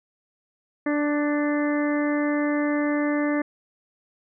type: harmonic tone with a mistuned harmonic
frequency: 293.7 Hz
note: D4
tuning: in tune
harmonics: 1 / 2 / 3 / 4 / 5 / 6 / 7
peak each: -22 / -28 / -37 / -35 / -40 / -33 / -36 dBFS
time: 0.86-3.42 s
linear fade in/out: 5 ms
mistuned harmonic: 5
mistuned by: +24 cents
effects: none